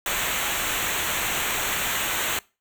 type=noise with comb filter; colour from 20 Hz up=pink; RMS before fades=-26 dBFS; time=0.06-2.39 s; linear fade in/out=2 ms; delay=0.2 ms; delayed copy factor=-0.8; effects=noise-tail reverb RT60 0.3 s tail -23 dB re dry